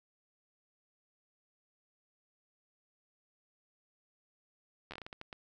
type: slowing click train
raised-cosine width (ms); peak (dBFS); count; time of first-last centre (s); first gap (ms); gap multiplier
0.3; -28; 10; 4.91-5.328; 11; 1.34
effects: none